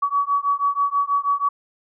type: beating tone pair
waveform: sine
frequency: 1131 / 1137.2 Hz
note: C#6 / C#6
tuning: +34 / +44 cents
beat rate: 6.2 Hz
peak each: -21 dBFS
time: 0.02-1.49 s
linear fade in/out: 10 ms
effects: none